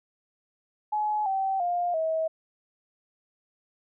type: tone with pitch steps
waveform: sine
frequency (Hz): 847 / 772.2 / 704.1 / 641.9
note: G#5 / G5 / F5 / E5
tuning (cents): +34 / -26 / +14 / -46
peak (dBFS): -24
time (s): 0.92-2.28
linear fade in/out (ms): 10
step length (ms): 340
effects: none